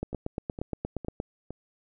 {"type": "two click trains", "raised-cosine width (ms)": 2, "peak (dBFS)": [-24, -17], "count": [4, 11], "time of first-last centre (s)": [[0.13, 1.506], [0.03, 1.201]], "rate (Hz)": [2.18, 8.54], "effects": []}